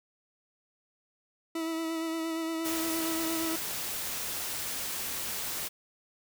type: tone with vibrato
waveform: 40% pulse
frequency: 325.8 Hz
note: E4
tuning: 20 cents flat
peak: -30 dBFS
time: 1.55-3.56 s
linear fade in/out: 5 ms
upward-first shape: sine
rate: 8.6 Hz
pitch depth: 23 cents each way
type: noise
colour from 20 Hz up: white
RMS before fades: -35 dBFS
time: 2.64-5.69 s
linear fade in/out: 20 ms
effects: none